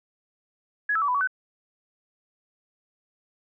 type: tone with pitch steps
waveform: sine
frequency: 1678 / 1312 / 1147 / 995 / 1132 / 1513 Hz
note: G#6 / E6 / D6 / B5 / C#6 / F#6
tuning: +17 / -9 / -41 / +13 / +36 / +38 cents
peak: -21 dBFS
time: 0.89-1.274 s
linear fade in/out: 5 ms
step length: 64 ms
effects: none